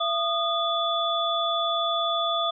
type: tone cluster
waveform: sine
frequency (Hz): 675 / 1230 / 3456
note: E5 / D#6 / A7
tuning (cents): +41 / -20 / -32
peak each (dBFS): -27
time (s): 0-2.51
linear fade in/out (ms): 10
effects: none